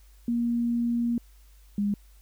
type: tone pair in turn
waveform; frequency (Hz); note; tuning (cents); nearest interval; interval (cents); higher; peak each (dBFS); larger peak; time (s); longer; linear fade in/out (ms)
sine; 236.4 / 203.8; A#3 / G#3; +24 / -32; minor third; 256; first; -23; neither; 0.28-1.18 / 1.78-1.94; first; 2
effects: added 50 Hz sine -51 dBFS peak until 2.21 s + white hiss -63 dBFS RMS until 2.21 s